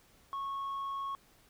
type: tone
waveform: sine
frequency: 1100 Hz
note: C#6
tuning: 14 cents flat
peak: -32 dBFS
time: 0.33-1.15 s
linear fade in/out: 0 ms
effects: tanh soft clip ceiling -34 dBFS + pink hiss -64 dBFS RMS until 1.49 s